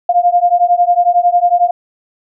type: beating tone pair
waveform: sine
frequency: 698.5 / 709.5 Hz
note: F5 / F5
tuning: 0 / +27 cents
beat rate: 11 Hz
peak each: -11 dBFS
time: 0.09-1.71 s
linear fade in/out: 5 ms
effects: none